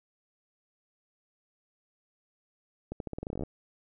accelerating click train, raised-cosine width 2 ms, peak -22 dBFS, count 15, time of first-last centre 2.92-3.435 s, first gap 82 ms, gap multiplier 0.86, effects none

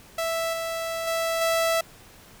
sawtooth tone with level steps, 659.3 Hz, E5, in tune, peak -21 / -24 / -20 / -17 dBFS, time 0.18-1.81 s, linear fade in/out 5 ms, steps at 0.53 / 1.07 / 1.41 s, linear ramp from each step 5 ms, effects pink hiss -50 dBFS RMS until 2.4 s

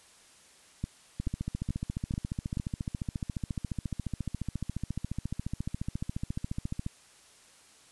two click trains, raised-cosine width 5 ms, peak -20 / -19 dBFS, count 82 / 5, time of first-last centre 1.2-6.864 / 0.84-2.572 s, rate 14.3 / 2.31 Hz, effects white hiss -58 dBFS RMS until 7.91 s + resampled to 24000 Hz

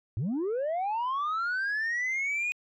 sine linear sweep, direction up, 92.5 to 2489 Hz, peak -25 dBFS, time 0.17-2.52 s, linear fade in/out 0 ms, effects tanh soft clip ceiling -26 dBFS

